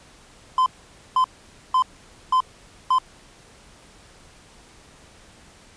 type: tone bursts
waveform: triangle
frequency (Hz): 1027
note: C6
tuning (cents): -33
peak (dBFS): -13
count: 5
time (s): 0.58-2.985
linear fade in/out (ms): 2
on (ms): 81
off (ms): 500
effects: pink hiss -50 dBFS RMS until 5.76 s + resampled to 22050 Hz